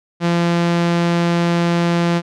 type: tone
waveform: sawtooth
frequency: 171.3 Hz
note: F3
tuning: 33 cents flat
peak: -10 dBFS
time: 0.2-2.22 s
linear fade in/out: 50 ms
effects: low-pass 5000 Hz 12 dB/octave